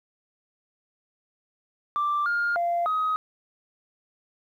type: tone with pitch steps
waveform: sine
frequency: 1176 / 1412 / 691 / 1261 Hz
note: D6 / F6 / F5 / D#6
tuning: +2 / +19 / -19 / +23 cents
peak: -21 dBFS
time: 1.96-3.16 s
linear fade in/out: 0 ms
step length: 300 ms
effects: tanh soft clip ceiling -19 dBFS + 10-bit